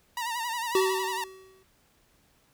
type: tone with vibrato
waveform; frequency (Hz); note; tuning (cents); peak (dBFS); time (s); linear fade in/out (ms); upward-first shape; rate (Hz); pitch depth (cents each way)
sawtooth; 940; A#5; +14; -26; 0.17-1.24; 2; sine; 11; 78
type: tone with exponential decay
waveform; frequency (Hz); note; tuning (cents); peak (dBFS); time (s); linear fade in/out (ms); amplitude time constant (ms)
square; 379.5; F#4; +44; -20; 0.75-1.63; 2; 190
effects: pink hiss -65 dBFS RMS until 2.53 s